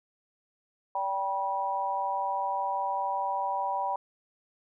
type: tone cluster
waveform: sine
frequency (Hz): 578 / 784 / 971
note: D5 / G5 / B5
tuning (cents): -28 / 0 / -30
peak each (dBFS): -37 / -31 / -30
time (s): 0.95-3.96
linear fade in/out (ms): 2
effects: none